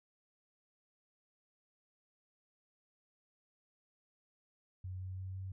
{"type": "tone with pitch steps", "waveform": "sine", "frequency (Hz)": [92.5, 93.3, 94.12, 94.94], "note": ["F#2", "F#2", "F#2", "F#2"], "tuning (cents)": [0, 15, 30, 45], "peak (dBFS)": -40, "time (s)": [4.84, 5.52], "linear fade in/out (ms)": 5, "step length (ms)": 170, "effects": []}